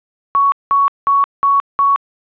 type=tone bursts; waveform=sine; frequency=1116 Hz; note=C#6; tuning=11 cents sharp; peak=-9 dBFS; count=5; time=0.35-1.96 s; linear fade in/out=0 ms; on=170 ms; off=190 ms; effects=resampled to 8000 Hz + 8-bit